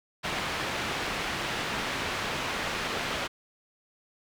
white low-pass noise, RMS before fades -32 dBFS, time 0.23-3.28 s, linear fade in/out 20 ms, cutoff 2600 Hz, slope 12 dB/octave, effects none

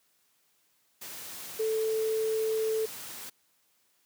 sine tone in noise, 440 Hz, A4, in tune, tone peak -26 dBFS, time 1.59-2.86 s, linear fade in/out 10 ms, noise white, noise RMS -42 dBFS, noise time 1.01-3.3 s, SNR +13 dB, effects white hiss -70 dBFS RMS until 4.05 s + high-pass 100 Hz 12 dB/octave

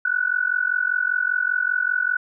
sine tone with amplitude modulation, 1480 Hz, F#6, in tune, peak -15 dBFS, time 0.05-2.17 s, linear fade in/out 5 ms, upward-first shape sine, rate 45.1 Hz, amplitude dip 90%, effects none

